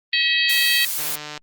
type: harmonic tone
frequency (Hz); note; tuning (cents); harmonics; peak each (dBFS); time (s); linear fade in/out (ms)
643; E5; -43; 3 / 4 / 5 / 6 / 7; -21 / -22 / -23 / -24 / -24; 0.13-0.85; 2
type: noise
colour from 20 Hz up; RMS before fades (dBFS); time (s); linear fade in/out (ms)
blue; -25; 0.48-1.16; 10
type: click train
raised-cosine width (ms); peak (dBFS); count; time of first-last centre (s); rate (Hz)
0.2; -15; 59; 0.99-1.377; 150
effects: Opus 24 kbps